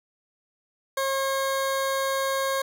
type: tone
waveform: 20% pulse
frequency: 540 Hz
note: C#5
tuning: 45 cents flat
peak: -19 dBFS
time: 0.97-2.62 s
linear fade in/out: 5 ms
effects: none